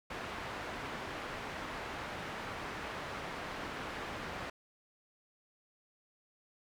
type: low-pass noise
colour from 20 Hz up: white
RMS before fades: -42 dBFS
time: 0.1-4.5 s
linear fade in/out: 5 ms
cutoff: 1700 Hz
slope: 12 dB/octave
effects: none